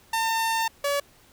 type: tone pair in turn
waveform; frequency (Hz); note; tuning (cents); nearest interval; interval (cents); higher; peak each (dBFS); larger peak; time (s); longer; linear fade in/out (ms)
sawtooth; 903 / 568.9; A5 / C#5; +45 / +45; minor sixth; 800; first; -19; neither; 0.13-0.68 / 0.84-1; first; 5
effects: pink hiss -56 dBFS RMS until 1.32 s